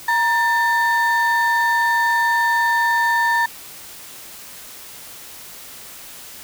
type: ring-modulated tone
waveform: triangle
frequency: 1362 Hz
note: F6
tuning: 44 cents flat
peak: -10 dBFS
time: 0.08-3.46 s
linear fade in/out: 5 ms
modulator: 422 Hz
effects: white hiss -38 dBFS RMS until 6.43 s